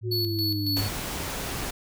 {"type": "tone with pitch glide", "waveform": "sine", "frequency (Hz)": [110, 102.04], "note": ["A2", "G#2"], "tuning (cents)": [0, -30], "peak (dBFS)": -28, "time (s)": [0.01, 0.91], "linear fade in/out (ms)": 50, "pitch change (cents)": -130, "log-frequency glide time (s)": [0.17, 0.29]}
{"type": "linear sweep", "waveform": "sine", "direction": "down", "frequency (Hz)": [370.4, 277.2], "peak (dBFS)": -29, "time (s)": [0.03, 0.84], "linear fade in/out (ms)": 50}
{"type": "tone with tremolo", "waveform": "square", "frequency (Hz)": 4421, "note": "C#8", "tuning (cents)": -5, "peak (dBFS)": -26, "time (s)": [0.11, 0.89], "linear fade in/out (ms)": 10, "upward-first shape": "square", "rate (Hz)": 3.6, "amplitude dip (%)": 60}
{"type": "noise", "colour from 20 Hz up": "pink", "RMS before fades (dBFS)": -32, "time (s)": [0.76, 1.71], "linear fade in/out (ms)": 10}
{"effects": []}